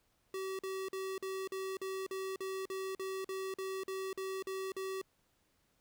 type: tone bursts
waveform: square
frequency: 382.1 Hz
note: G4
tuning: 44 cents flat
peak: -38 dBFS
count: 16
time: 0.34-5.015 s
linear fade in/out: 2 ms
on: 250 ms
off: 45 ms
effects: pink hiss -75 dBFS RMS until 5.8 s